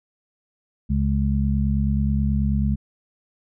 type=harmonic tone; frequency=69.3 Hz; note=C#2; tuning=in tune; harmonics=1 / 2 / 3; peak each=-21 / -24 / -23 dBFS; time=0.89-2.76 s; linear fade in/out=20 ms; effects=none